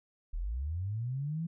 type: linear sweep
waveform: sine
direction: up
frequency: 34.5 to 170 Hz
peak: -32 dBFS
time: 0.33-1.47 s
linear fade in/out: 10 ms
effects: none